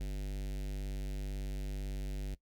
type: tone with notch filter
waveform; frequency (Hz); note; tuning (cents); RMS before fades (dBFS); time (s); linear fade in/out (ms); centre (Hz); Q
square; 49; G1; 0; -38; 0-2.35; 10; 1100; 0.66
effects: noise-tail reverb RT60 0.1 s tail -19 dB re dry